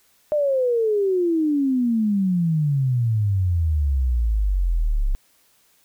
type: exponential sweep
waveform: sine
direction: down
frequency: 610 to 32.7 Hz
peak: -17 dBFS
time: 0.32-5.15 s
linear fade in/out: 0 ms
effects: white hiss -60 dBFS RMS until 5.84 s